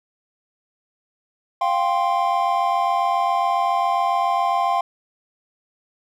triangle chord, F suspended second, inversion none, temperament just, 698.5 / 785.8 / 1047.7 Hz, F5 / G5 / C6, 0 / +4 / +2 cents, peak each -20 dBFS, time 1.61-4.81 s, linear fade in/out 5 ms, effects none

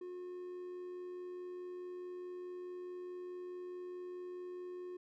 triangle tone with amplitude modulation, 360 Hz, F#4, 47 cents flat, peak -40 dBFS, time 0.01-4.97 s, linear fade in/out 5 ms, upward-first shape sine, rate 84.7 Hz, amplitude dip 25%, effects none

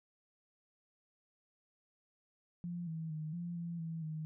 sine tone with pitch steps, 173.8 / 161.3 / 155.1 / 172.8 / 170 / 163.4 / 156.3 Hz, F3 / E3 / D#3 / F3 / F3 / E3 / D#3, -8 / -37 / -5 / -18 / -46 / -15 / +8 cents, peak -38 dBFS, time 2.64-4.25 s, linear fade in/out 0 ms, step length 230 ms, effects none

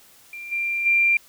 sine tone with level steps, 2376 Hz, D7, 20 cents sharp, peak -33 / -22 / -15 dBFS, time 0.33-1.17 s, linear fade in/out 2 ms, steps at 0.51 / 0.85 s, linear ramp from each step 20 ms, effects white hiss -52 dBFS RMS until 1.28 s

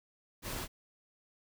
pink noise, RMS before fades -39 dBFS, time 0.42-0.68 s, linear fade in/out 50 ms, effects none

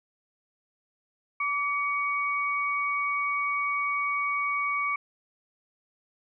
sine tone pair together, 1154.7 / 2245 Hz, D6 / C#7, -30 / +21 cents, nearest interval octave, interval 1151 cents, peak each -28 / -28 dBFS, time 1.4-4.96 s, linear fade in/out 5 ms, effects none

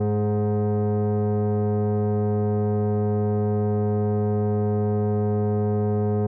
sine tone with frequency modulation, 103.83 Hz, G#2, in tune, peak -17 dBFS, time 0-6.27 s, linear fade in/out 10 ms, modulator 314 Hz, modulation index 1.2, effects tanh soft clip ceiling -18 dBFS

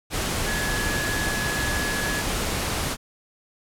sine tone in noise, 1691 Hz, G#6, 31 cents sharp, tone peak -28 dBFS, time 0.44-2.24 s, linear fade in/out 50 ms, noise pink, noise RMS -26 dBFS, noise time 0.1-2.97 s, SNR -5 dB, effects low-pass 12000 Hz 12 dB/octave

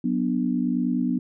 sine chord, B minor, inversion second, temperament just, 185.21 / 246.9 / 296.3 Hz, F#3 / B3 / D4, +2 / 0 / +15 cents, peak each -27 / -23 / -28 dBFS, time 0.04-1.19 s, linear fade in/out 5 ms, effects none

